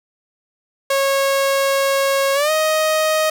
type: tone with pitch glide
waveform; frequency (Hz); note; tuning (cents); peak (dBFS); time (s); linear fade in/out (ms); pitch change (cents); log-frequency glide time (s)
sawtooth; 548 to 625.9; C#5 to D#5; -20 to +10; -11; 0.9-3.3; 5; +230; 2.34-2.51
effects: none